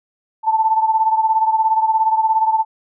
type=beating tone pair; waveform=sine; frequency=880 / 897 Hz; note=A5 / A5; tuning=0 / +33 cents; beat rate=17 Hz; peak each=-14 / -19 dBFS; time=0.43-2.65 s; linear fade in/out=50 ms; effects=none